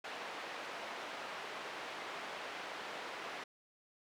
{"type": "band-pass noise", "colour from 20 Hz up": "pink", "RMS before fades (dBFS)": -45, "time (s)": [0.04, 3.44], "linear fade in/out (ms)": 5, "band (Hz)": [530, 3000], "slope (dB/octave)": 12, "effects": []}